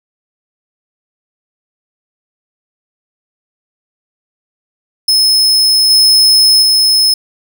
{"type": "tone with level steps", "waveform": "40% pulse", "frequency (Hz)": 5190, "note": "E8", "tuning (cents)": -28, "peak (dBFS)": [-6, -4, -6], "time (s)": [5.08, 7.14], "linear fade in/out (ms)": 5, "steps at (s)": [5.9, 6.62], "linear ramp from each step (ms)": 5, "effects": []}